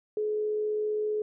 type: tone with amplitude modulation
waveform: sine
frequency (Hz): 425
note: G#4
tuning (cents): +40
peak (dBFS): -25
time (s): 0.17-1.22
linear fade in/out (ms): 2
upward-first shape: sine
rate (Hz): 75.2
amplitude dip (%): 25
effects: none